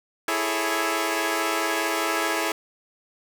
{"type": "chord", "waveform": "10% pulse", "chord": "A major seventh", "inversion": "second", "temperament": "equal", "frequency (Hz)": [329.6, 415.3, 440, 554.4], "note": ["E4", "G#4", "A4", "C#5"], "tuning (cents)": [0, 0, 0, 0], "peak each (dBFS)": [-18, -20, -23, -23], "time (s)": [0.28, 2.52], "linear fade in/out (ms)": 2, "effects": []}